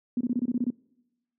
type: tone bursts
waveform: sine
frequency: 243.9 Hz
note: B3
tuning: 21 cents flat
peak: -22 dBFS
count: 9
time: 0.17-0.703 s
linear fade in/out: 2 ms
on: 37 ms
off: 25 ms
effects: noise-tail reverb RT60 1.0 s tail -24 dB re dry + high-pass 150 Hz 12 dB/octave